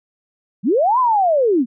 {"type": "linear two-way sweep", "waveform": "sine", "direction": "up then down", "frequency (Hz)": [161.3, 1046.5, 216.3], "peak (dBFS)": -12, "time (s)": [0.63, 1.66], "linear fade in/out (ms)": 50, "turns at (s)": 0.99, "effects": []}